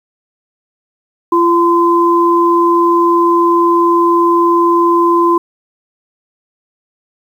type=tone pair together; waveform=sine; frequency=342.1 / 1026 Hz; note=F4 / C6; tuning=-36 / -34 cents; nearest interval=octave + perfect fifth; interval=1902 cents; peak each=-10 dBFS; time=1.32-5.38 s; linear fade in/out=5 ms; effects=7-bit